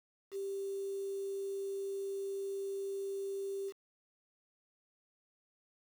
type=tone with quantisation; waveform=sine; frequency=393 Hz; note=G4; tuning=4 cents sharp; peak=-36 dBFS; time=0.31-3.73 s; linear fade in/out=50 ms; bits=9; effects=none